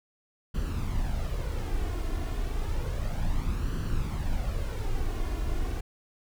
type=noise with flanger; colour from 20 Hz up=brown; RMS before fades=-29 dBFS; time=0.54-5.81 s; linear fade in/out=10 ms; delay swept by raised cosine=0.67 to 2.87 ms; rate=0.31 Hz; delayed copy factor=+0.55; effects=none